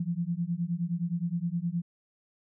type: beating tone pair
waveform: sine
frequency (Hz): 167 / 176.6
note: E3 / F3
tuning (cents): +23 / +20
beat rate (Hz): 9.6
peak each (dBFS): -31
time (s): 0-1.82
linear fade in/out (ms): 5
effects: none